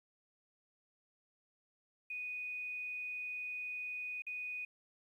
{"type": "tone with dropouts", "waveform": "sine", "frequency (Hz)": 2482, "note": "D#7", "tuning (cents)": -5, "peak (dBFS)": -39, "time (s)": [2.1, 4.65], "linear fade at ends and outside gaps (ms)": 5, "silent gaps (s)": [4.221, 4.266], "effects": ["12-bit"]}